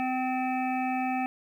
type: harmonic tone with a mistuned harmonic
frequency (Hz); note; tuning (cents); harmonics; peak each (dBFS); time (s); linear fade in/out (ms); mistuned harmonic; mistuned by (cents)
256.9; C4; -32; 1 / 3 / 5 / 7 / 9 / 10; -30 / -29 / -42 / -42 / -40 / -39; 0-1.26; 0; 10; +16
effects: 10-bit